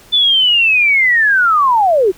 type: linear sweep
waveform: sine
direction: down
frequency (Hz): 3520 to 345.3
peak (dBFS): -8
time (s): 0.12-2.12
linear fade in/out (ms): 20
effects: pink hiss -43 dBFS RMS until 2.17 s